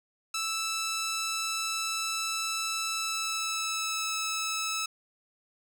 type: tone with pitch glide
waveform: 10% pulse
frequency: 1319 to 1303.8 Hz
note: E6 to E6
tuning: +1 to -19 cents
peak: -21 dBFS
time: 0.34-4.86 s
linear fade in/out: 5 ms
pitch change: -20 cents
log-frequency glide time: 2.93-4.1 s
effects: none